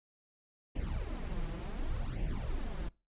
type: noise with flanger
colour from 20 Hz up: brown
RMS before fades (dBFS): -36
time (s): 0.75-2.89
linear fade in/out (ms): 10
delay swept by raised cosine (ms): 0.37 to 6.07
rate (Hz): 0.68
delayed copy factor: +0.75
effects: noise-tail reverb RT60 0.3 s tail -23 dB re dry + resampled to 8000 Hz